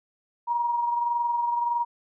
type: tone pair together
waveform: sine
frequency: 949 / 970.6 Hz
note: A#5 / B5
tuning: +31 / -30 cents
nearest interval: unison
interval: 39 cents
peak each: -23 / -34 dBFS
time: 0.47-1.85 s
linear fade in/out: 20 ms
effects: none